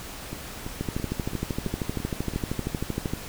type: two click trains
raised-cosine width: 3 ms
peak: -20 / -14 dBFS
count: 7 / 31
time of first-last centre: 0.33-2.337 / 0.81-3.136 s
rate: 2.99 / 12.9 Hz
effects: pink hiss -39 dBFS RMS until 3.28 s